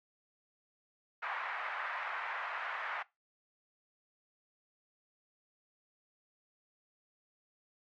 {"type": "band-pass noise", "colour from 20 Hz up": "white", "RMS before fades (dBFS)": -39, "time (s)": [1.22, 3.03], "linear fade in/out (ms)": 10, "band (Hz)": [780, 1900], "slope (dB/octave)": 24, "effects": ["noise-tail reverb RT60 0.2 s tail -20 dB re dry", "MP3 64 kbps"]}